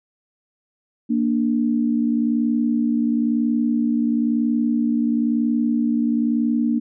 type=tone pair together; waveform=sine; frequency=233.1 / 294.1 Hz; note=A#3 / D4; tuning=0 / +3 cents; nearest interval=major third; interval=403 cents; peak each=-18 / -22 dBFS; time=1.09-6.8 s; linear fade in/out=20 ms; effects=none